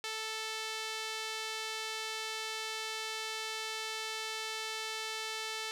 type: tone with band-pass filter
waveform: sawtooth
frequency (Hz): 440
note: A4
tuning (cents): 0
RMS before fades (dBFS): -39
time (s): 0.04-5.71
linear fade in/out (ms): 0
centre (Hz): 3900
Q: 0.9
effects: none